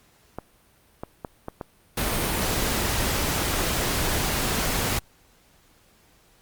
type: clicks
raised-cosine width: 1 ms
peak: -17 dBFS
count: 12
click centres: 0.386 / 1.035 / 1.248 / 1.484 / 1.612 / 2.185 / 2.374 / 2.431 / 2.854 / 3.282 / 3.54 / 3.639 s
type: noise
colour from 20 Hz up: pink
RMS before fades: -25 dBFS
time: 1.97-4.99 s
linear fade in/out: 5 ms
effects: pink hiss -59 dBFS RMS until 6.41 s + Opus 48 kbps